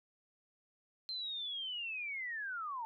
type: linear sweep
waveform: sine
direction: down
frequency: 4151 to 880 Hz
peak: -38 dBFS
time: 1.09-2.85 s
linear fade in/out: 0 ms
effects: none